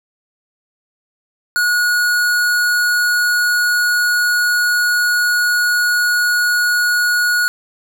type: tone with hard clipping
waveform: sine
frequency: 1452 Hz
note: F#6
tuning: 33 cents flat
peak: -14 dBFS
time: 1.56-7.48 s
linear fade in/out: 0 ms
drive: 18 dB
effects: none

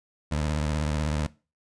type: tone with vibrato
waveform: 20% pulse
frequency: 75.7 Hz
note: D#2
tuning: 47 cents flat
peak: -20 dBFS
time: 0.31-1.27 s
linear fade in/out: 10 ms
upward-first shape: triangle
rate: 16 Hz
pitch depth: 120 cents each way
effects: noise-tail reverb RT60 0.3 s tail -19 dB re dry + resampled to 22050 Hz

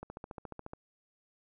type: click train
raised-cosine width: 1 ms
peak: -28 dBFS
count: 11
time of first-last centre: 0.03-0.734 s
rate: 14.2 Hz
effects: none

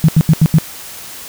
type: tone bursts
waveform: sine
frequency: 159.2 Hz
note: D#3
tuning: 40 cents sharp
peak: -4 dBFS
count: 5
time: 0.04-0.585 s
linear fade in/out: 0 ms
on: 45 ms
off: 80 ms
effects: white hiss -31 dBFS RMS until 1.28 s

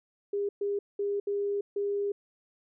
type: tone bursts at uneven times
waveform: sine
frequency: 404.5 Hz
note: G#4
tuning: 46 cents flat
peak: -27 dBFS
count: 5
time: 0.33-0.49 / 0.61-0.79 / 0.99-1.2 / 1.27-1.61 / 1.76-2.12 s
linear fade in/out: 5 ms
effects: none

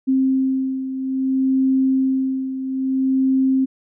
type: beating tone pair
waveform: sine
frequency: 264.1 / 264.7 Hz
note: C4 / C4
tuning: +16 / +20 cents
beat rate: 0.6 Hz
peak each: -17 / -23 dBFS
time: 0.07-3.66 s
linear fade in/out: 20 ms
effects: none

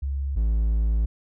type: tone pair in turn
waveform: sine / triangle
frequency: 68.8 / 54.89 Hz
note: C#2 / A1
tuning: -12 / -3 cents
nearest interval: major third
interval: 391 cents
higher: first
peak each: -24 / -17 dBFS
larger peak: second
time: 0.02-0.36 / 0.36-1.06 s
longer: second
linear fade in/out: 10 ms
effects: none

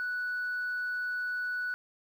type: tone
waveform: sine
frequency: 1479 Hz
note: F#6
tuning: 1 cent flat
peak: -29 dBFS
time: 0-1.74 s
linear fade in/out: 0 ms
effects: tanh soft clip ceiling -28 dBFS + 10-bit

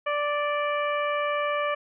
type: harmonic tone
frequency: 586 Hz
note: D5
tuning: 4 cents flat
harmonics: 1 / 2 / 3 / 4 / 5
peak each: -27 / -28 / -34 / -34 / -40 dBFS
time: 0.06-1.75 s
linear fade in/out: 10 ms
effects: none

